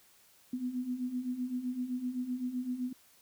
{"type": "beating tone pair", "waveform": "sine", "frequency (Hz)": [244.8, 252.6], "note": ["B3", "B3"], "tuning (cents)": [-15, 39], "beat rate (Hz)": 7.8, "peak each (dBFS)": [-39, -34], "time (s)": [0.53, 2.93], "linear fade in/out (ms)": 5, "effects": ["white hiss -63 dBFS RMS until 3.21 s"]}